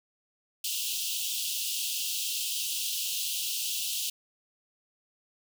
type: high-pass noise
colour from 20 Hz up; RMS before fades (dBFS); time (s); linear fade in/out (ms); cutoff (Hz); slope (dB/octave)
pink; -32; 0.64-4.1; 5; 2700; 96
effects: none